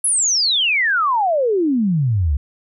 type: exponential sweep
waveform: sine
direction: down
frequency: 11010 to 65.41 Hz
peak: -14 dBFS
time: 0.04-2.37 s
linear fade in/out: 5 ms
effects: none